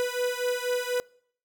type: beating tone pair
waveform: 45% pulse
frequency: 492.1 / 496.2 Hz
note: B4 / B4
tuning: -6 / +8 cents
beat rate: 4.1 Hz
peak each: -29 dBFS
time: 0-1 s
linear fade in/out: 0 ms
effects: noise-tail reverb RT60 0.6 s tail -24 dB re dry